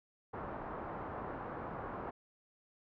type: low-pass noise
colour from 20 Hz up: white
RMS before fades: -43 dBFS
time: 0.33-2.11 s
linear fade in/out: 10 ms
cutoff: 1200 Hz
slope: 24 dB/octave
effects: none